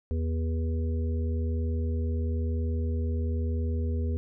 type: harmonic tone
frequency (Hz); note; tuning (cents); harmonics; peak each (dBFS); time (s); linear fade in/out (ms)
81; E2; -30; 1 / 3 / 5 / 6; -26 / -36 / -40 / -42; 0.11-4.17; 0
effects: none